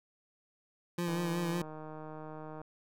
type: tone with vibrato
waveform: 25% pulse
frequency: 171.5 Hz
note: F3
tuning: 31 cents flat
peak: -28 dBFS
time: 0.98-1.62 s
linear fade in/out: 5 ms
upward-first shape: sine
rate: 5.4 Hz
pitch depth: 33 cents each way
type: click train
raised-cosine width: 1 ms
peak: -32 dBFS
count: 239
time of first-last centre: 1.08-2.615 s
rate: 155 Hz
effects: none